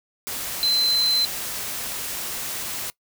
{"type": "tone in noise", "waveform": "sine", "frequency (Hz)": 4072, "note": "C8", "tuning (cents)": -48, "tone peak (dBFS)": -18, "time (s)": [0.63, 1.25], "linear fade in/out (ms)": 0, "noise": "white", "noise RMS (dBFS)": -30, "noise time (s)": [0.27, 2.9], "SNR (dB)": 9, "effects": ["noise-tail reverb RT60 0.1 s tail -21 dB re dry"]}